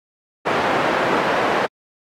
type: band-pass noise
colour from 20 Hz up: pink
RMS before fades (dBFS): -19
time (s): 0.45-1.67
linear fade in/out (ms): 20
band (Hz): 370 to 1600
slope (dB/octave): 12
effects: AAC 64 kbps